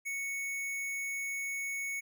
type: tone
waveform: square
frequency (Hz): 2217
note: C#7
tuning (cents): 0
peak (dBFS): -35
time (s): 0.05-2.01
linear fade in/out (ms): 20
effects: none